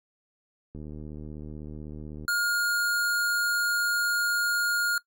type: click train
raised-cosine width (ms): 3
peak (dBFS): -28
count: 115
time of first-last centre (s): 0.75-2.25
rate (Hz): 76
type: tone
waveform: square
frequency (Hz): 1422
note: F6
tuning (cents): +31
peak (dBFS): -24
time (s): 2.28-4.98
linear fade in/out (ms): 2
effects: noise-tail reverb RT60 0.1 s tail -21 dB re dry